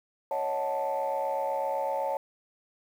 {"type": "chord", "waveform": "sine", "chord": "D# half-diminished seventh", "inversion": "third", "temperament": "equal", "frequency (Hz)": [554.4, 622.3, 740, 880], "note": ["C#5", "D#5", "F#5", "A5"], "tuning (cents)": [0, 0, 0, 0], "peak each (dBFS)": [-30, -35, -35, -30], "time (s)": [0.31, 2.17], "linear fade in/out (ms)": 2, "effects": ["tanh soft clip ceiling -21 dBFS", "9-bit"]}